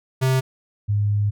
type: tone pair in turn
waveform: square / sine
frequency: 130.9 / 103.21 Hz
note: C3 / G#2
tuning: +1 / -10 cents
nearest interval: major third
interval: 411 cents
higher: first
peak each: -17 dBFS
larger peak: neither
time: 0.21-0.41 / 0.88-1.31 s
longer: second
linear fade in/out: 20 ms
effects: none